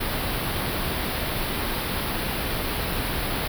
pink band-stop noise, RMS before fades -27 dBFS, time 0-3.48 s, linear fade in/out 10 ms, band 4800 to 10000 Hz, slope 48 dB/octave, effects none

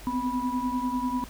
sine tone cluster, 248.8 / 258.9 / 981 Hz, B3 / C4 / B5, +13 / -18 / -12 cents, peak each -30 dBFS, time 0.07-1.24 s, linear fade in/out 0 ms, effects added 50 Hz sine -45 dBFS peak until 1.29 s + pink hiss -47 dBFS RMS until 1.29 s

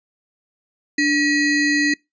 square ring-modulated tone, 1108.7 Hz, C#6, in tune, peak -13 dBFS, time 0.98-1.94 s, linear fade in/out 5 ms, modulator 815 Hz, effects noise-tail reverb RT60 0.2 s tail -26 dB re dry + resampled to 16000 Hz

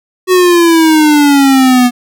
square exponential sweep, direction down, 373.2 to 242.8 Hz, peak -5 dBFS, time 0.27-1.91 s, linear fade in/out 50 ms, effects none

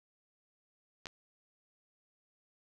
clicks, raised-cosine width 0.2 ms, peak -25 dBFS, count 2, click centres 1.057 / 1.069 s, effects none

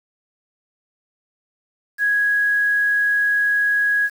sine tone with quantisation, 1661.2 Hz, G#6, in tune, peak -15 dBFS, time 1.98-4.1 s, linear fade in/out 50 ms, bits 7, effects none

